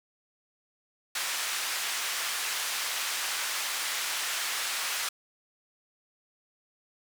pink band-pass noise, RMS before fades -32 dBFS, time 1.15-5.09 s, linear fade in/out 5 ms, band 1400 to 12000 Hz, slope 12 dB/octave, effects none

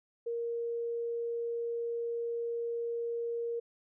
sine tone, 467.9 Hz, A#4, 6 cents sharp, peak -32 dBFS, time 0.26-3.6 s, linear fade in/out 10 ms, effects none

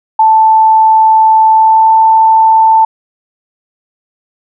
sine tone with pitch glide, 880 to 887.1 Hz, A5 to A5, 0 to +14 cents, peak -3 dBFS, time 0.19-2.85 s, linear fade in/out 5 ms, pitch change +14 cents, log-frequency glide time 1.53-1.93 s, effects none

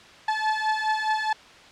30% pulse beating tone pair, 864 / 868.8 Hz, A5 / A5, -32 / -22 cents, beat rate 4.8 Hz, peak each -23 dBFS, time 0.28-1.33 s, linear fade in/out 5 ms, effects white hiss -48 dBFS RMS until 1.71 s + low-pass 4000 Hz 12 dB/octave

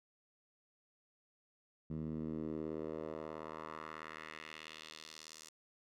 10% pulse tone with band-pass filter sweep, 78.4 Hz, D#2, 14 cents sharp, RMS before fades -45 dBFS, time 1.9-5.49 s, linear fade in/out 5 ms, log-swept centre 170 to 6700 Hz, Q 1.6, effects none

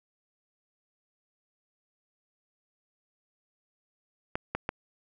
clicks, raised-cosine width 0.5 ms, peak -14 dBFS, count 3, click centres 4.355 / 4.55 / 4.691 s, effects none

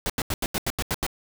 pink noise bursts, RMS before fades -26 dBFS, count 9, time 0.06-1.065 s, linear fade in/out 0 ms, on 37 ms, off 84 ms, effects none

